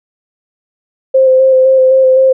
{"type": "tone with vibrato", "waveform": "sine", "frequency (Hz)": 523.3, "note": "C5", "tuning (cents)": 0, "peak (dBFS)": -4, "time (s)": [1.14, 2.33], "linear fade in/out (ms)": 10, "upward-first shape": "square", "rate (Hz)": 3.9, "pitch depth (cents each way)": 15, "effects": []}